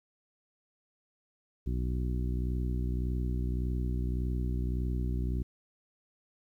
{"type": "harmonic tone", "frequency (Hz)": 61.74, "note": "B1", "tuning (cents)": 0, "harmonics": [1, 2, 3, 4, 5, 6], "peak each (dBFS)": [-30, -36, -40, -42, -44, -46], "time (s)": [1.66, 5.43], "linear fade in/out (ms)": 10, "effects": ["11-bit"]}